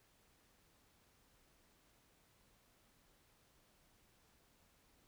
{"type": "silence", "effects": ["pink hiss -72 dBFS RMS until 5.07 s"]}